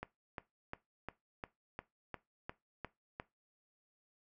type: click train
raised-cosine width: 0.5 ms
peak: -26 dBFS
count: 10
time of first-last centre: 0.03-3.199 s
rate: 2.84 Hz
effects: noise-tail reverb RT60 0.2 s tail -18 dB re dry